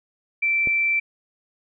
sine tone, 2338 Hz, D7, 8 cents flat, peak -18 dBFS, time 0.42-1 s, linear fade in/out 10 ms
click, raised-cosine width 2 ms, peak -19 dBFS, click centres 0.673 s
effects none

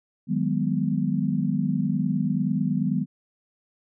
sine chord, G# minor seventh, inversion second, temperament equal with one note detuned, 155.56 / 185 / 204.6 / 246.9 Hz, D#3 / F#3 / G#3 / B3, 0 / 0 / -26 / 0 cents, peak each -27 dBFS, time 0.27-3.06 s, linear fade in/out 50 ms, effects none

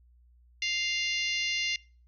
harmonic tone with a mistuned harmonic, 698.5 Hz, F5, in tune, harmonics 3 / 4 / 5 / 6 / 7 / 8 / 9, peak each -32 / -32 / -39 / -37 / -39 / -42 / -42 dBFS, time 0.62-1.76 s, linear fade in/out 2 ms, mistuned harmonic 9, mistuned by -19 cents, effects noise-tail reverb RT60 0.4 s tail -24 dB re dry + added 60 Hz sine -57 dBFS peak until 2.07 s

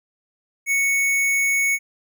square tone, 2217 Hz, C#7, in tune, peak -18 dBFS, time 0.66-1.79 s, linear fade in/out 50 ms, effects none

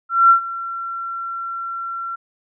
sine tone with ADSR envelope, 1360 Hz, F6, 46 cents flat, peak -6 dBFS, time 0.09-2.16 s, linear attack 210 ms, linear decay 100 ms, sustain -18 dB, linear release 13 ms, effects none

